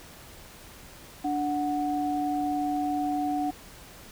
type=tone pair together; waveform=sine; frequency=292.9 / 738 Hz; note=D4 / F#5; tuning=-5 / -5 cents; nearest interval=octave + major third; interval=1600 cents; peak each=-28 dBFS; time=1.24-3.51 s; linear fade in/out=10 ms; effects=pink hiss -48 dBFS RMS until 4.11 s